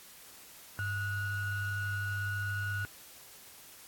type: ring-modulated tone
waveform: triangle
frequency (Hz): 681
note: F5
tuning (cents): -44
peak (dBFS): -27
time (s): 0.79-2.85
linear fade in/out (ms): 0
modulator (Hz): 781
effects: white hiss -53 dBFS RMS until 3.87 s + AAC 64 kbps